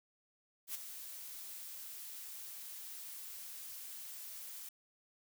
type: noise with ADSR envelope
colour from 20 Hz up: blue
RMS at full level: -39 dBFS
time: 0.67-4.69 s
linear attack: 75 ms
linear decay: 15 ms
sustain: -9 dB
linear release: 4 ms
effects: none